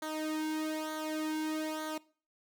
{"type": "tone with flanger", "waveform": "sawtooth", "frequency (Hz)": 311.1, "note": "D#4", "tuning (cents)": 0, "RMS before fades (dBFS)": -36, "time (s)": [0.02, 1.98], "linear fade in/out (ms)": 5, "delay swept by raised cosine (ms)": [0.38, 1.58], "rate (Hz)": 1.1, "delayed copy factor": -0.8, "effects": ["noise-tail reverb RT60 0.4 s tail -21 dB re dry"]}